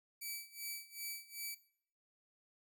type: tone with tremolo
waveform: 5% pulse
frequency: 2303 Hz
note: D7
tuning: 34 cents flat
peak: -31 dBFS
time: 0.21-1.55 s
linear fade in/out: 10 ms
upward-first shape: sine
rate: 2.6 Hz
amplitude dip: 90%
effects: noise-tail reverb RT60 0.6 s tail -18 dB re dry